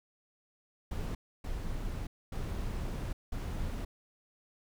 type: noise bursts at uneven times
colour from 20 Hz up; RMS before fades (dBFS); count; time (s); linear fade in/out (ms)
brown; -36; 4; 0.91-1.15 / 1.44-2.07 / 2.32-3.13 / 3.32-3.85; 5
effects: none